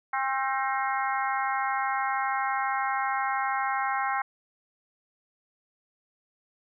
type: harmonic tone with a mistuned harmonic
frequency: 267.4 Hz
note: C4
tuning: 38 cents sharp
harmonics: 3 / 4 / 5 / 6 / 7 / 8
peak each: -29 / -31 / -33 / -35 / -36 / -37 dBFS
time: 0.13-4.22 s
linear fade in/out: 5 ms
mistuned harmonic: 6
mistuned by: -41 cents
effects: none